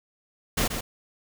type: noise with echo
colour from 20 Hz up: pink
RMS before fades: -24 dBFS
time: 0.57-0.68 s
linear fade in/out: 10 ms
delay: 130 ms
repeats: 1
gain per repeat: -7 dB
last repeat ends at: 0.81 s
effects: none